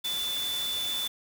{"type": "tone in noise", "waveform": "sine", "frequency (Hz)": 3496, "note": "A7", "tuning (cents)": -12, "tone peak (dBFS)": -29, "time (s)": [0.04, 1.08], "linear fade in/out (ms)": 10, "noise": "white", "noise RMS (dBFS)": -37, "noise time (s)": [0.04, 1.08], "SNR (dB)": 5, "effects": []}